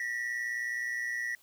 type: tone pair together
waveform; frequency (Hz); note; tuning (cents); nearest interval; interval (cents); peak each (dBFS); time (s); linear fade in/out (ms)
triangle; 1818 / 1937.3; A#6 / B6; -44 / -34; minor second; 110; -36 / -31; 0-1.35; 2
effects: white hiss -63 dBFS RMS until 1.42 s